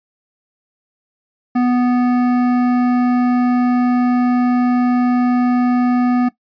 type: tone with hard clipping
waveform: sine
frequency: 246.9 Hz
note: B3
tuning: in tune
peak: -14 dBFS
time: 1.55-6.29 s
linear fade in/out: 10 ms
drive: 13 dB
effects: noise-tail reverb RT60 0.1 s tail -17 dB re dry + resampled to 11025 Hz